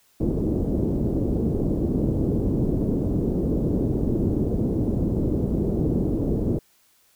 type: low-pass noise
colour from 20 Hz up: white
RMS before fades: -23 dBFS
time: 0.2-6.59 s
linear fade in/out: 5 ms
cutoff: 370 Hz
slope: 24 dB/octave
effects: white hiss -61 dBFS RMS until 7.15 s